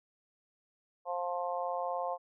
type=harmonic tone; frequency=176.4 Hz; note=F3; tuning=18 cents sharp; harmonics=3 / 4 / 5 / 6; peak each=-37 / -36 / -39 / -40 dBFS; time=1.05-2.18 s; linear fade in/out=50 ms; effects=none